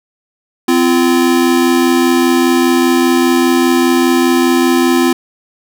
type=tone pair together; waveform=square; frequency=257.8 / 342.8 Hz; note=C4 / F4; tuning=-26 / -32 cents; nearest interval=perfect fourth; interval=494 cents; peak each=-12 dBFS; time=0.68-5.13 s; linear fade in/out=5 ms; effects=none